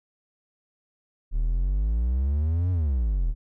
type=exponential two-way sweep; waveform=triangle; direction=up then down; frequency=36.42 to 92.5 to 36.42 Hz; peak=-19 dBFS; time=1.31-3.35 s; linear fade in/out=50 ms; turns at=2.71 s; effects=none